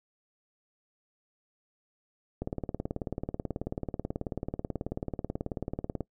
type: click train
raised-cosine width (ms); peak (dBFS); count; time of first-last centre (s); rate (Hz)
2; -19; 67; 2.42-6.007; 18.4
effects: noise-tail reverb RT60 0.1 s tail -21 dB re dry